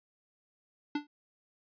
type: tone with exponential decay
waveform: square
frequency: 293.7 Hz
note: D4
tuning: in tune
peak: -27 dBFS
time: 0.95-1.07 s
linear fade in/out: 5 ms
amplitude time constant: 26 ms
effects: resampled to 11025 Hz